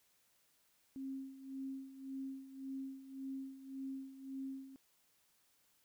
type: tone with tremolo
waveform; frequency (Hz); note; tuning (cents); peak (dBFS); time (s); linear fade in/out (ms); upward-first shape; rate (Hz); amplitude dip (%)
sine; 268.2; C4; +43; -40; 0.96-4.76; 0; sine; 1.8; 75
effects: white hiss -74 dBFS RMS until 5.84 s